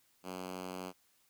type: tone with high-pass filter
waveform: 5% pulse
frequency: 92 Hz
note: F#2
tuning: 9 cents flat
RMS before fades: -43 dBFS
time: 0.23-0.93 s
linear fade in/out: 50 ms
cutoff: 190 Hz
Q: 1.4
effects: white hiss -71 dBFS RMS until 1.29 s